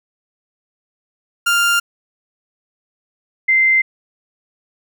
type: tone pair in turn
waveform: 30% pulse / sine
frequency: 1396.9 / 2080 Hz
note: F6 / C7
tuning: 0 / -11 cents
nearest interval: perfect fifth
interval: 689 cents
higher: second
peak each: -10 dBFS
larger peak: neither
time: 1.46-1.8 / 3.48-3.82 s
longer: neither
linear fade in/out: 10 ms
effects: none